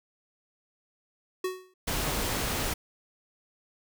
square tone with exponential decay, 370.9 Hz, F#4, 4 cents sharp, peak -26 dBFS, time 1.44-1.74 s, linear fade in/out 5 ms, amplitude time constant 64 ms
pink noise, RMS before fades -30 dBFS, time 1.87-2.74 s, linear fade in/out 10 ms
effects none

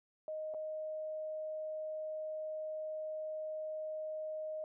sine tone with dropouts, 622.3 Hz, D#5, in tune, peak -38 dBFS, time 0.28-4.64 s, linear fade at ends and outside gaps 1 ms, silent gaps 0.539-0.545 s, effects none

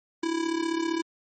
square tone with amplitude modulation, 330 Hz, E4, 2 cents sharp, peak -23 dBFS, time 0.23-1.02 s, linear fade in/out 5 ms, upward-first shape sine, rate 35.3 Hz, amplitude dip 70%, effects MP3 32 kbps

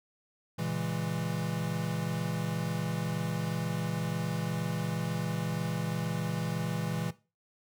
square chord, A# half-diminished seventh, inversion none, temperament equal, 116.54 / 138.59 / 164.81 / 207.7 Hz, A#2 / C#3 / E3 / G#3, 0 / 0 / 0 / 0 cents, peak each -38 / -40 / -34 / -40 dBFS, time 0.58-7.11 s, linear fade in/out 10 ms, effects noise-tail reverb RT60 0.3 s tail -17 dB re dry

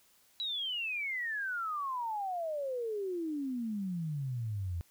sine exponential sweep, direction down, 3951 to 82.41 Hz, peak -33 dBFS, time 0.4-4.81 s, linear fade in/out 0 ms, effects white hiss -66 dBFS RMS until 4.9 s

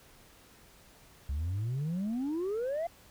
sine exponential sweep, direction up, 66.3 to 698.5 Hz, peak -28 dBFS, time 1.29-2.87 s, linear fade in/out 5 ms, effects tanh soft clip ceiling -29 dBFS + pink hiss -58 dBFS RMS until 3.1 s

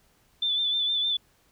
sine tone with vibrato, 3520 Hz, A7, in tune, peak -23 dBFS, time 0.42-1.17 s, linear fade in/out 5 ms, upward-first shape sine, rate 6.5 Hz, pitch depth 37 cents each way, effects pink hiss -64 dBFS RMS until 1.51 s

